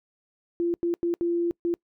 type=tone bursts at uneven times; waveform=sine; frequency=343.2 Hz; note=F4; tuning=30 cents flat; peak=-22 dBFS; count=5; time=0.6-0.74 / 0.83-0.94 / 1.03-1.14 / 1.21-1.51 / 1.65-1.74 s; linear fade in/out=0 ms; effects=noise-tail reverb RT60 0.1 s tail -26 dB re dry